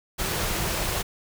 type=band-stop noise; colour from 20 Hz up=pink; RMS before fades=-27 dBFS; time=0.18-1.03 s; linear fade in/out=20 ms; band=220 to 310 Hz; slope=96 dB/octave; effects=none